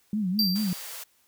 sine tone with vibrato, 197.3 Hz, G3, 11 cents sharp, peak -24 dBFS, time 0.13-0.73 s, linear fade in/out 2 ms, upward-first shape sine, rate 4.7 Hz, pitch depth 170 cents each way
square tone with exponential decay, 4699 Hz, D8, in tune, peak -20 dBFS, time 0.39-0.95 s, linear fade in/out 1 ms, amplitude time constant 120 ms
white high-pass noise, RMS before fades -39 dBFS, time 0.55-1.04 s, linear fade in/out 10 ms, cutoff 460 Hz, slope 48 dB/octave
effects white hiss -65 dBFS RMS until 1.27 s

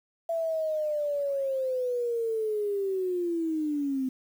sine linear sweep, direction down, 669 to 256.4 Hz, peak -26 dBFS, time 0.29-4.09 s, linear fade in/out 5 ms, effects 9-bit

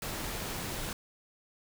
pink noise, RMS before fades -37 dBFS, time 0.02-0.93 s, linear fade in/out 2 ms, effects none

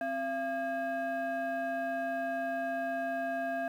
sine tone with frequency modulation, 681 Hz, F5, 44 cents flat, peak -30 dBFS, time 0.01-3.68 s, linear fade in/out 2 ms, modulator 945 Hz, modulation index 0.83, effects tanh soft clip ceiling -26 dBFS + 10-bit

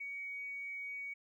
triangle tone with tanh clipping, 2249 Hz, C#7, 24 cents sharp, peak -40 dBFS, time 0-1.14 s, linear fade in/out 10 ms, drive 3 dB, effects none

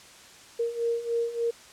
sine beating tone pair, 464.6 / 468 Hz, A#4 / A#4, -6 / +7 cents, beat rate 3.4 Hz, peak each -31 / -27 dBFS, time 0.59-1.51 s, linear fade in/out 10 ms, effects white hiss -50 dBFS RMS until 1.72 s + low-pass 8000 Hz 12 dB/octave

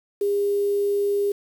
sine tone with quantisation, 405 Hz, G#4, 43 cents flat, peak -19 dBFS, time 0.21-1.32 s, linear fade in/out 5 ms, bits 7, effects none

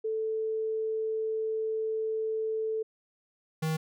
sine / square tone pair in turn, 440 / 158.28 Hz, A4 / D#3, 0 / +30 cents, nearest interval octave + tritone, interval 1770 cents, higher first, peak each -28 dBFS, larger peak neither, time 0.04-2.83 / 3.62-3.77 s, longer first, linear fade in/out 10 ms, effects none

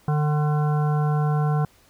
harmonic tone, 150 Hz, D3, 37 cents sharp, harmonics 1 / 3 / 5 / 7 / 9 / 10, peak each -19 / -32 / -30 / -34 / -38 / -42 dBFS, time 0.08-1.65 s, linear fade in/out 2 ms, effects pink hiss -57 dBFS RMS until 1.89 s

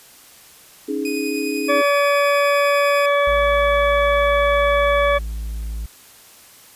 sine chord, C# suspended second, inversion none, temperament equal with one note detuned, 277.2 / 311.1 / 417.2 Hz, C#4 / D#4 / G#4, 0 / 0 / +8 cents, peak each -25 dBFS, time 0.88-1.82 s, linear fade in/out 10 ms
sawtooth tone with tremolo, 2489 Hz, D#7, in tune, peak -23 dBFS, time 1.05-3.06 s, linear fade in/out 2 ms, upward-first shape triangle, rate 10 Hz, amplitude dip 30%
harmonic tone, 571 Hz, D5, 49 cents flat, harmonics 1 / 2 / 3 / 4 / 6, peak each -16 / -20 / -25 / -24 / -31 dBFS, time 1.68-5.19 s, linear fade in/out 20 ms
triangle tone, 55 Hz, A1, in tune, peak -22 dBFS, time 3.27-5.86 s, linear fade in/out 5 ms
effects white hiss -46 dBFS RMS until 6.75 s + resampled to 32000 Hz

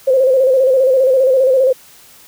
sine tone with vibrato, 523.3 Hz, C5, in tune, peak -8 dBFS, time 0.07-1.73 s, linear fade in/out 10 ms, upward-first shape square, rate 15 Hz, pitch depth 51 cents each way, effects white hiss -43 dBFS RMS until 2.27 s

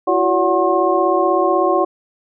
sine tone cluster, 338.5 / 374.6 / 570 / 738 / 1073 Hz, E4 / F#4 / C#5 / F#5 / C6, +46 / +21 / +48 / -5 / +43 cents, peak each -19 dBFS, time 0.07-1.85 s, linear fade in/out 10 ms, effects none

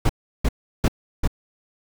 brown noise bursts, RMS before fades -17 dBFS, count 4, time 0.05-1.276 s, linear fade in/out 5 ms, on 44 ms, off 350 ms, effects none

